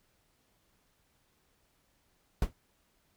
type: noise with exponential decay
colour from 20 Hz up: brown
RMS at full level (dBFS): -23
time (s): 2.42-2.53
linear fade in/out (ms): 2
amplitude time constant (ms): 22
effects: pink hiss -72 dBFS RMS until 3.16 s